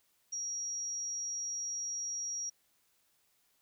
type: tone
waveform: sine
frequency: 5680 Hz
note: F8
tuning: 28 cents sharp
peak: -35 dBFS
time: 0.32-2.5 s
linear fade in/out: 10 ms
effects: white hiss -73 dBFS RMS until 3.61 s